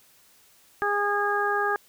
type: harmonic tone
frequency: 409.3 Hz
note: G#4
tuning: 25 cents flat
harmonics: 1 / 2 / 3 / 4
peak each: -28 / -28 / -28 / -27 dBFS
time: 0.82-1.76 s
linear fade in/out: 0 ms
effects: white hiss -58 dBFS RMS until 1.88 s